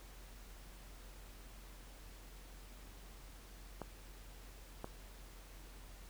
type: clicks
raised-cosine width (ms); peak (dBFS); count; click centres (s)
1; -28; 2; 3.817 / 4.844
effects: added 45 Hz sine -53 dBFS peak until 6.09 s + pink hiss -59 dBFS RMS until 6.09 s